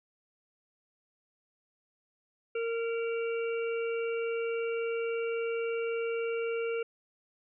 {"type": "harmonic tone", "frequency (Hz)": 460.9, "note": "A#4", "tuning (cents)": -20, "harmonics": [1, 3, 5, 6], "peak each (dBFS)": [-30, -42, -43, -44], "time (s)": [2.55, 6.83], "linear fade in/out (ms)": 5, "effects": []}